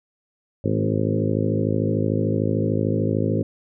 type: harmonic tone with a mistuned harmonic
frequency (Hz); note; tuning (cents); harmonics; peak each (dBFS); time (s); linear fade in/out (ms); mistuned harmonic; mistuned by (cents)
53.4; G#1; +49; 2 / 3 / 4 / 5 / 6 / 7 / 8 / 9 / 10; -24 / -26 / -27 / -28 / -29 / -29 / -30 / -31 / -31; 0.64-3.43; 5; 5; -18
effects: none